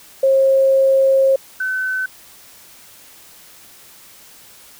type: tone pair in turn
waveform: sine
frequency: 537 / 1518.9 Hz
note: C5 / F#6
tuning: +45 / +45 cents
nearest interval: octave + tritone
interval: 1800 cents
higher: second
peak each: -10 / -18 dBFS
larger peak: first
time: 0.23-1.36 / 1.6-2.06 s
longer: first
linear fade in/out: 5 ms
effects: white hiss -44 dBFS RMS until 4.79 s